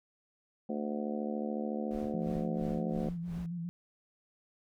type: harmonic tone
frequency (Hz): 73.9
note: D2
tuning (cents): +11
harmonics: 3 / 4 / 5 / 6 / 7 / 8 / 9 / 10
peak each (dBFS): -35 / -42 / -42 / -47 / -40 / -48 / -48 / -46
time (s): 0.69-3.09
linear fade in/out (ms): 5
type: noise with tremolo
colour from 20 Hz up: brown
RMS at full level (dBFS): -45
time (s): 1.91-3.46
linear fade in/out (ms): 0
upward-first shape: sine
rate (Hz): 2.9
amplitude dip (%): 95
type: tone with vibrato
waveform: sine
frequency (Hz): 171.4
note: F3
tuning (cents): -32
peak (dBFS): -35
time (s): 2.14-3.69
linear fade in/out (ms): 0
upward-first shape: square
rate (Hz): 7.3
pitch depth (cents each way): 37
effects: none